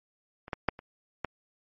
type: clicks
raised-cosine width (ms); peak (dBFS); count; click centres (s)
0.5; -28 / -15 / -8 / -28 / -15; 5; 0.481 / 0.532 / 0.687 / 0.791 / 1.247
effects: MP3 32 kbps